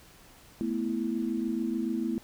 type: chord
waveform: sine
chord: A suspended second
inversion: none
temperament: equal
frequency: 220 / 246.9 / 329.6 Hz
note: A3 / B3 / E4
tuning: 0 / 0 / 0 cents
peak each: -32 dBFS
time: 0.61-2.18 s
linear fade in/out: 0 ms
effects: pink hiss -55 dBFS RMS until 2.23 s